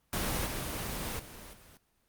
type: noise with level steps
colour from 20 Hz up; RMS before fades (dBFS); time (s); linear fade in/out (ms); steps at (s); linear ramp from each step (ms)
pink; -32 / -36 / -47 / -55; 0.13-1.77; 0; 0.46 / 1.19 / 1.53; 5
effects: pink hiss -73 dBFS RMS until 2.08 s + Opus 24 kbps